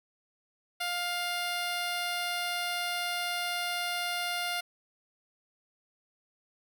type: tone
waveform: 10% pulse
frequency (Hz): 704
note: F5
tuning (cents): +14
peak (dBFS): -22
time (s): 0.8-4.61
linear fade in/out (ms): 10
effects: none

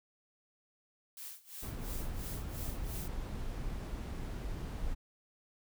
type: noise with tremolo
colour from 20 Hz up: blue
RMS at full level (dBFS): -45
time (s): 1.17-3.08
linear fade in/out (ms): 2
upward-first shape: sine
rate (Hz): 2.9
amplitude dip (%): 90
type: noise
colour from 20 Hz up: brown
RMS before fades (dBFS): -39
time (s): 1.62-4.95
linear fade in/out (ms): 20
type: clicks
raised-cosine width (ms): 5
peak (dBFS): -32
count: 2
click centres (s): 2.68 / 3.347
effects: none

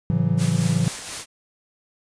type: chord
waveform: triangle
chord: F# minor seventh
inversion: first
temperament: equal with one note detuned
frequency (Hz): 110 / 138.59 / 167.02 / 185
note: A2 / C#3 / E3 / F#3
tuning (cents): 0 / 0 / +23 / 0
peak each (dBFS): -23 / -22 / -19 / -24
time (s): 0.1-0.88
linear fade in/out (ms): 0
type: noise with tremolo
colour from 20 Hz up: white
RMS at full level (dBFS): -30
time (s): 0.37-1.26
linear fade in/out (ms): 50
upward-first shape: sine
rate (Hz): 4.2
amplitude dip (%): 35
effects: resampled to 22050 Hz

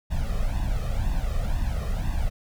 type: noise with flanger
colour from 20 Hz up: brown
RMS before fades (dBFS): -25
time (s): 0.1-2.3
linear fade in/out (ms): 20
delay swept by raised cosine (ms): 1.1 to 1.64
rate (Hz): 2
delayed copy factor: +0.95
effects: none

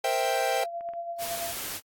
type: chord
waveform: 45% pulse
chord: C dominant seventh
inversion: third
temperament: equal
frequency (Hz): 466.2 / 523.3 / 659.3 / 784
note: Bb4 / C5 / E5 / G5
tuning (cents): 0 / 0 / 0 / 0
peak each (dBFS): -34 / -30 / -30 / -28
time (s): 0.04-0.64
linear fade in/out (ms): 5
type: clicks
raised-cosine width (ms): 0.5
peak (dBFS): -35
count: 7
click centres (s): 0.248 / 0.416 / 0.544 / 0.578 / 0.809 / 0.889 / 0.936
type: tone with tremolo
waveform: sine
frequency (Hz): 684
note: F5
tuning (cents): -36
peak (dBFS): -30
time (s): 0.63-1.52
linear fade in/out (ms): 10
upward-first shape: sine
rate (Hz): 9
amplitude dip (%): 50
type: noise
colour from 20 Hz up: white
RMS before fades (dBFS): -35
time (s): 1.18-1.81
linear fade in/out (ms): 50
effects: AAC 64 kbps

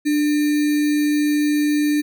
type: tone with sample-and-hold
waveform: sine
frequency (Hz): 296.5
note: D4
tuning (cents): +17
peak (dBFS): -15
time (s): 0.05-2.02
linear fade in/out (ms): 20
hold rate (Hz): 2100
effects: none

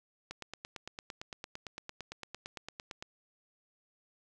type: click train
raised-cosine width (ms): 0.2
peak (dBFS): -24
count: 25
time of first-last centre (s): 0.31-3.025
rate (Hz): 8.84
effects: none

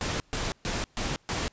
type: noise bursts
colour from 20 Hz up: pink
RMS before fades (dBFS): -30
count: 5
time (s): 0.01-1.48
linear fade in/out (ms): 0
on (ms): 190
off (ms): 130
effects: pink hiss -63 dBFS RMS until 1.52 s + resampled to 16000 Hz

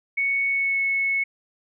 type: tone with pitch glide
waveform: sine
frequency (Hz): 2219 to 2200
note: C#7 to C#7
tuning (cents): +1 to -14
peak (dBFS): -20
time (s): 0.17-1.24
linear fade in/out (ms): 10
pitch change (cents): -15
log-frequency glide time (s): 0.47-0.79
effects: none

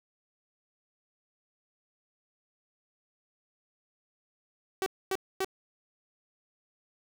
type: tone bursts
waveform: sawtooth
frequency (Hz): 382.2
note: G4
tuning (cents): -44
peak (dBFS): -24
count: 3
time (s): 4.82-5.446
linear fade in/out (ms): 0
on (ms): 42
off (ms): 250
effects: none

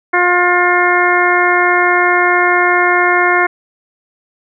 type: harmonic tone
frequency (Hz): 355.4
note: F4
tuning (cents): +30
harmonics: 1 / 2 / 3 / 4 / 5 / 6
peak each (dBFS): -16 / -16 / -16 / -16 / -16 / -16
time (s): 0.13-3.47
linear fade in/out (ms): 10
effects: none

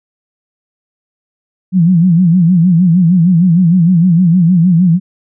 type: tone with vibrato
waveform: sine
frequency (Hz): 174.61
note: F3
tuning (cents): 0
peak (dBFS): -5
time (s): 1.72-5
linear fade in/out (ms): 50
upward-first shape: sine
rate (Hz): 6.5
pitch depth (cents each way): 130
effects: none

